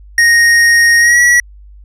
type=tone with pitch glide; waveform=square; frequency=1864.7 to 1932.7 Hz; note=A#6 to B6; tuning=0 to -38 cents; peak=-6 dBFS; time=0.18-1.4 s; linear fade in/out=2 ms; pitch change=+62 cents; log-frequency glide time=0.99-1.2 s; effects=added 50 Hz sine -34 dBFS peak until 1.84 s + low-pass 10000 Hz 12 dB/octave